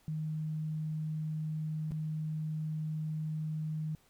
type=tone with dropouts; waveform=sine; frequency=155.56 Hz; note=D#3; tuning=in tune; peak=-33 dBFS; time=0.08-3.95 s; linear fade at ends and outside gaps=0 ms; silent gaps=1.909-1.919 s; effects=pink hiss -67 dBFS RMS until 4.09 s